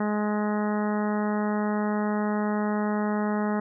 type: harmonic tone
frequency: 209.8 Hz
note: G#3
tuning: 18 cents sharp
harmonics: 1 / 2 / 3 / 4 / 5 / 6 / 7 / 8 / 9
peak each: -25 / -32 / -34 / -34 / -38 / -38 / -41 / -44 / -42 dBFS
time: 0-3.6 s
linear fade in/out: 5 ms
effects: none